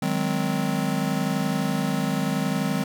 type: chord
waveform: square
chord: Ab dominant seventh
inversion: second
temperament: just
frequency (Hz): 155.74 / 186.89 / 207.7 / 259.6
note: Eb3 / Gb3 / Ab3 / C4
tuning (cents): +2 / +18 / 0 / -13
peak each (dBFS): -29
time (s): 0.02-2.84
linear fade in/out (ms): 5
effects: none